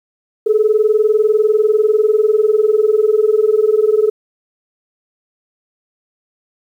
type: tone pair together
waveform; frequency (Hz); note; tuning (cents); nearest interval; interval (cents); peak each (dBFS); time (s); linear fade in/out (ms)
sine; 420.3 / 440.4; G#4 / A4; +21 / +2; minor second; 81; -12; 0.46-4.1; 10
effects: tanh soft clip ceiling -3 dBFS + 8-bit